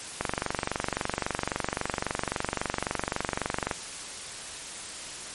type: click train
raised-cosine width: 0.5 ms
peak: -11 dBFS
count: 84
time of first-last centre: 0.21-3.712 s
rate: 23.7 Hz
effects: white hiss -39 dBFS RMS until 5.34 s + MP3 48 kbps